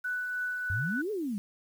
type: tone with tremolo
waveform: sine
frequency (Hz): 1487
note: F#6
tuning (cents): +8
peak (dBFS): -29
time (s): 0.04-1.02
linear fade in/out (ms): 10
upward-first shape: triangle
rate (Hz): 3.2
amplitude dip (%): 30
type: exponential two-way sweep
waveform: sine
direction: up then down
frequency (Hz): 86.4 to 446.5 to 191.1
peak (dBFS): -30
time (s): 0.7-1.38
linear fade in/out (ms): 0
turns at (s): 1.11
effects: 9-bit